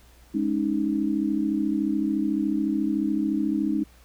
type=chord; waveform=sine; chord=Ab suspended fourth; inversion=none; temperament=equal; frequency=207.7 / 277.2 / 311.1 Hz; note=Ab3 / Db4 / Eb4; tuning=0 / 0 / 0 cents; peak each=-27 / -27 / -25 dBFS; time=0.34-3.84 s; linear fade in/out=10 ms; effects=added 60 Hz sine -52 dBFS peak until 4.04 s + pink hiss -57 dBFS RMS until 4.04 s